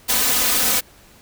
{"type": "noise with comb filter", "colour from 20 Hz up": "white", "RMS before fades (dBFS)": -18, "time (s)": [0.08, 0.81], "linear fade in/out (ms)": 20, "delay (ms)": 4, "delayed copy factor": 0.9, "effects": ["pink hiss -49 dBFS RMS until 1.21 s"]}